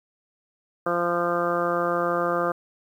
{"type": "harmonic tone", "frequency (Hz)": 173.2, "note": "F3", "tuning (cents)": -14, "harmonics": [1, 2, 3, 4, 5, 6, 7, 8, 9], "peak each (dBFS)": [-34, -29, -26, -30, -38, -34, -27, -34, -36], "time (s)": [0.86, 2.52], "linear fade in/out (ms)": 5, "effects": ["9-bit"]}